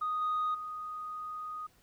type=tone with level steps; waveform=sine; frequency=1243 Hz; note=D#6; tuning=2 cents flat; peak=-29 / -27 / -37 dBFS; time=0.01-1.67 s; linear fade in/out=10 ms; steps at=0.21 / 0.54 s; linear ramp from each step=10 ms; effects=tanh soft clip ceiling -26 dBFS + pink hiss -66 dBFS RMS until 1.82 s